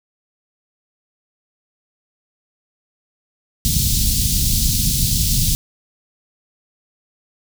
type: band-stop noise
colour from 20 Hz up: pink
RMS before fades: -17 dBFS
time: 3.65-5.55 s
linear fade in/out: 0 ms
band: 190 to 4000 Hz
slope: 24 dB/octave
effects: none